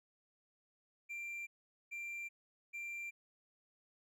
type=tone bursts; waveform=triangle; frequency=2367 Hz; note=D7; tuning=13 cents sharp; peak=-40 dBFS; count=3; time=1.09-3.11 s; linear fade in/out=20 ms; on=380 ms; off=440 ms; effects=none